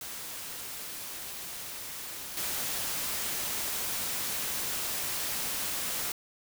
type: noise with level steps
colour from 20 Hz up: white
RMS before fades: -40 / -33 dBFS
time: 0.01-6.12 s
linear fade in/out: 2 ms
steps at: 2.37 s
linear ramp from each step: 2 ms
effects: none